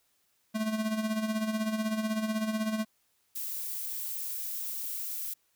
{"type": "tone with tremolo", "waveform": "square", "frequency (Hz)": 217.8, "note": "A3", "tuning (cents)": -17, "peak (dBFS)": -27, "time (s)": [0.54, 2.85], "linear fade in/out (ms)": 20, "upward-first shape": "sine", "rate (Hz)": 16, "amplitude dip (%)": 60}
{"type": "noise", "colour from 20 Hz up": "violet", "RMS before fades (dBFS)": -36, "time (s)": [3.35, 5.34], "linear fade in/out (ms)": 10}
{"effects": ["white hiss -72 dBFS RMS until 5.55 s"]}